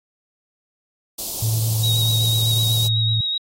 white band-stop noise, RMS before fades -27 dBFS, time 1.18-2.88 s, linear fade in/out 10 ms, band 810 to 3700 Hz, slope 24 dB/octave
sine tone, 111.3 Hz, A2, 20 cents sharp, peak -18 dBFS, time 1.42-3.21 s, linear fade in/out 5 ms
sine tone with vibrato, 3797 Hz, A#7, 31 cents sharp, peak -20 dBFS, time 1.83-3.38 s, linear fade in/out 5 ms, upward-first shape sine, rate 8 Hz, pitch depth 20 cents each way
effects AAC 48 kbps

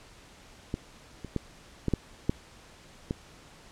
clicks, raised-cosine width 3 ms, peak -17 / -25 / -15 / -14 / -11 / -11 / -16 dBFS, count 7, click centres 0.741 / 1.247 / 1.363 / 1.883 / 1.937 / 2.295 / 3.109 s, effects pink hiss -53 dBFS RMS until 3.71 s + low-pass 8000 Hz 12 dB/octave

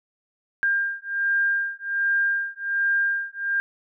sine beating tone pair, 1600 / 1601.3 Hz, G6 / G6, +35 / +36 cents, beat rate 1.3 Hz, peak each -24 dBFS, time 0.63-3.6 s, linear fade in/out 0 ms, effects none

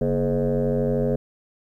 sine tone with frequency modulation, 329.6 Hz, E4, in tune, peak -18 dBFS, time 0.01-1.16 s, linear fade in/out 5 ms, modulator 92.9 Hz, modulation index 2.6, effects tanh soft clip ceiling -15 dBFS + 10-bit

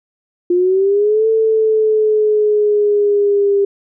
sine linear two-way sweep, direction up then down, 349.2 to 445.3 to 398.7 Hz, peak -10 dBFS, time 0.5-3.65 s, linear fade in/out 5 ms, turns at 1.28 s, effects none

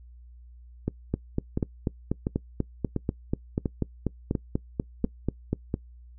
two click trains, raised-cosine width 3 ms, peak -12 / -13 dBFS, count 19 / 8, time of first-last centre 1.14-5.53 / 0.88-5.741 s, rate 4.1 / 1.44 Hz, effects noise-tail reverb RT60 0.1 s tail -22 dB re dry + added 60 Hz sine -46 dBFS peak until 6.18 s

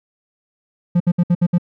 triangle tone bursts, 174.61 Hz, F3, in tune, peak -9 dBFS, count 6, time 0.95-1.583 s, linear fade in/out 10 ms, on 53 ms, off 63 ms, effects none

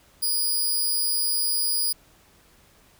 10% pulse tone, 4910 Hz, D#8, 24 cents flat, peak -15 dBFS, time 0.22-1.93 s, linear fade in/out 10 ms, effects pink hiss -57 dBFS RMS until 2.99 s

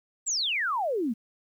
sine exponential sweep, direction down, 7902 to 208.1 Hz, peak -25 dBFS, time 0.26-1.14 s, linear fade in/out 20 ms, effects 10-bit

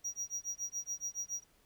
triangle tone with tremolo, 5750 Hz, F8, 50 cents sharp, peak -33 dBFS, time 0.04-1.44 s, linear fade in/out 10 ms, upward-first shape sine, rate 7.1 Hz, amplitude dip 100%, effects pink hiss -69 dBFS RMS until 1.65 s

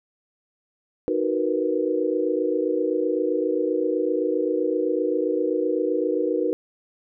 sine chord, B major seventh, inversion first, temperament equal, 311.1 / 370 / 466.2 / 493.9 Hz, D#4 / F#4 / A#4 / B4, 0 / 0 / 0 / 0 cents, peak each -26 dBFS, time 1.08-6.53 s, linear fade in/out 0 ms, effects none

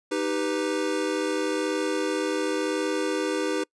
square chord, Eb augmented, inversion none, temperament equal, 311.1 / 392 / 493.9 Hz, Eb4 / G4 / B4, 0 / 0 / 0 cents, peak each -29 / -30 / -30 dBFS, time 0.11-3.64 s, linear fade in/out 10 ms, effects noise-tail reverb RT60 0.1 s tail -26 dB re dry + resampled to 22050 Hz

